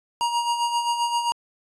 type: tone with tremolo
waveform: square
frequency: 946 Hz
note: A#5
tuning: 25 cents sharp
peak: -20 dBFS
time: 0.21-1.32 s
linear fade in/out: 0 ms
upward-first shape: sine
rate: 7.6 Hz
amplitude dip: 55%
effects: resampled to 22050 Hz